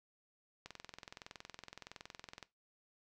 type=click train; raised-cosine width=0.2 ms; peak=-30 dBFS; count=39; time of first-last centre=0.66-2.427 s; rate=21.5 Hz; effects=noise-tail reverb RT60 0.2 s tail -17 dB re dry